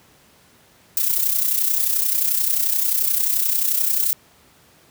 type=noise with amplitude modulation; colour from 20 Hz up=violet; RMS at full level=-17 dBFS; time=0.97-4.13 s; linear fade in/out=0 ms; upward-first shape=sine; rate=31.4 Hz; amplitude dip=60%; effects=pink hiss -53 dBFS RMS until 4.9 s + high-pass 80 Hz 12 dB/octave